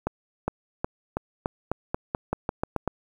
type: accelerating click train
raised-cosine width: 1 ms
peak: -11 dBFS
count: 13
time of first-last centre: 0.07-2.877 s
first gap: 410 ms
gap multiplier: 0.89
effects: 8-bit